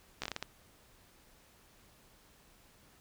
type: slowing click train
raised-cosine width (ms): 0.2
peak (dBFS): -19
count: 7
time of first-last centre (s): 0.22-0.426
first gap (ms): 15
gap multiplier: 1.33
effects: pink hiss -63 dBFS RMS until 3 s